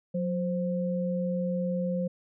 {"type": "tone pair together", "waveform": "sine", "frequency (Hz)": [181.31, 523.3], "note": ["F#3", "C5"], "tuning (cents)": [-35, 0], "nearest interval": "octave + tritone", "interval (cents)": 1835, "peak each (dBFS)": [-28, -31], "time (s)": [0.14, 2.08], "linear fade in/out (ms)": 10, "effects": []}